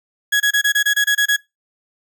35% pulse tone bursts, 1669 Hz, G#6, 8 cents sharp, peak -11 dBFS, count 10, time 0.32-1.365 s, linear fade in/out 10 ms, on 82 ms, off 25 ms, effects noise-tail reverb RT60 0.2 s tail -22 dB re dry

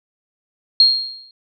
sine tone with exponential decay, 4242 Hz, C8, 23 cents sharp, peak -5 dBFS, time 0.8-1.31 s, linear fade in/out 2 ms, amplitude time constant 110 ms, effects none

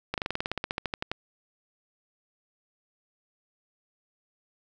slowing click train, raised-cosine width 0.3 ms, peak -13 dBFS, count 17, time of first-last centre 0.14-1.116 s, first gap 38 ms, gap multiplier 1.06, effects none

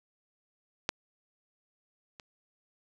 clicks, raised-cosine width 0.2 ms, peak -10 / -28 dBFS, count 2, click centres 0.891 / 2.198 s, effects none

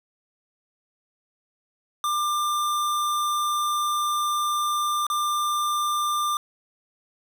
square tone with dropouts, 1193 Hz, D6, 27 cents sharp, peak -23 dBFS, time 2.04-6.37 s, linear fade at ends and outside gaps 1 ms, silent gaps 5.067-5.1 s, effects none

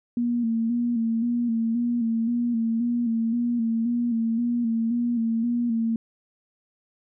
sine tone with vibrato, 233.1 Hz, A#3, in tune, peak -21 dBFS, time 0.17-5.96 s, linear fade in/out 2 ms, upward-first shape square, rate 1.9 Hz, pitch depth 44 cents each way, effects none

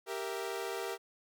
sawtooth chord, E diminished, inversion first, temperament equal, 392 / 466.2 / 659.3 Hz, G4 / Bb4 / E5, 0 / 0 / 0 cents, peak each -35 / -36 / -40 dBFS, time 0.06-0.98 s, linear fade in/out 50 ms, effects none

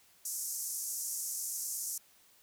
pink band-pass noise, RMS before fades -38 dBFS, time 0.25-1.98 s, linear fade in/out 5 ms, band 5800 to 14000 Hz, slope 48 dB/octave, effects white hiss -64 dBFS RMS until 2.42 s

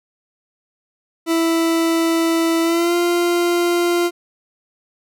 40% pulse tone with pitch glide, 330 to 347.4 Hz, E4 to F4, +2 to -9 cents, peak -14 dBFS, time 1.26-4.11 s, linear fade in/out 50 ms, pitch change +89 cents, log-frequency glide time 2.62-2.95 s, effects none

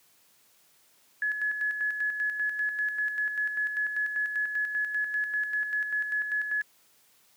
sine tone with tremolo, 1700 Hz, G#6, 40 cents sharp, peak -25 dBFS, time 1.22-6.62 s, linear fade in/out 2 ms, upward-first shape square, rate 5.1 Hz, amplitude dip 50%, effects white hiss -63 dBFS RMS until 7.36 s + high-pass 100 Hz 12 dB/octave

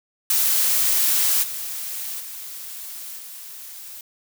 blue noise with level steps, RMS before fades -19 / -30 / -35 / -38 dBFS, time 0.3-4.01 s, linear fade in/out 2 ms, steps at 1.42 / 2.19 / 3.17 s, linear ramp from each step 20 ms, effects none

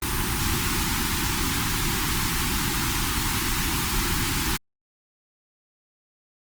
pink band-stop noise, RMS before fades -25 dBFS, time 0.02-4.57 s, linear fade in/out 5 ms, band 380 to 810 Hz, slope 96 dB/octave, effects Opus 24 kbps

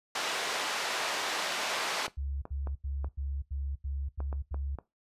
pink band-pass noise, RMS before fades -33 dBFS, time 0.15-2.07 s, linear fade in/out 5 ms, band 660 to 5700 Hz, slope 12 dB/octave
clicks, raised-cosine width 1 ms, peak -27 dBFS, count 8, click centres 2.08 / 2.454 / 2.672 / 3.045 / 4.204 / 4.328 / 4.544 / 4.787 s
sine tone bursts, 69.3 Hz, C#2, in tune, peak -32 dBFS, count 8, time 2.17-4.758 s, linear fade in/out 10 ms, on 250 ms, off 84 ms
effects noise-tail reverb RT60 0.2 s tail -18 dB re dry + resampled to 32000 Hz

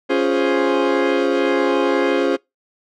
40% pulse chord, Db major seventh, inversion none, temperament equal, 277.2 / 349.2 / 415.3 / 523.3 Hz, Db4 / F4 / Ab4 / C5, 0 / 0 / 0 / 0 cents, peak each -20 dBFS, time 0.09-2.37 s, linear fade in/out 20 ms, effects noise-tail reverb RT60 0.2 s tail -25 dB re dry + low-pass 3000 Hz 12 dB/octave

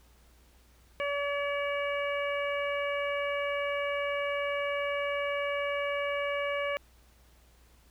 harmonic tone, 570 Hz, C#5, 48 cents sharp, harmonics 1 / 2 / 3 / 4 / 5, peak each -31 / -37 / -39 / -36 / -42 dBFS, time 1-6.77 s, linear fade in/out 0 ms, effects added 60 Hz sine -59 dBFS peak until 7.9 s + pink hiss -64 dBFS RMS until 7.9 s

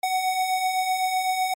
square beating tone pair, 740 / 747.9 Hz, F#5 / F#5, 0 / +18 cents, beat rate 7.9 Hz, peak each -31 / -23 dBFS, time 0.03-1.54 s, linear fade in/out 5 ms, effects MP3 64 kbps

